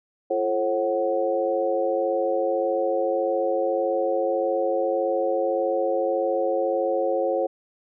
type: tone cluster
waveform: sine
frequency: 343.4 / 437.3 / 539 / 745 Hz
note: F4 / A4 / C#5 / F#5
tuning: -29 / -11 / -49 / +12 cents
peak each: -28 / -28 / -23 / -29 dBFS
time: 0.3-7.47 s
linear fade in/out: 10 ms
effects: none